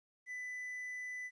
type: tone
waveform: triangle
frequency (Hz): 1996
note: B6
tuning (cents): +18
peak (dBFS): -39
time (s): 0.26-1.31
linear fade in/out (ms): 50
effects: resampled to 22050 Hz + 13-bit